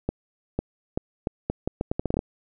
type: accelerating click train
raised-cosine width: 2 ms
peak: -11 dBFS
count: 14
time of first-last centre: 0.09-2.191 s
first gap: 500 ms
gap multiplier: 0.77
effects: none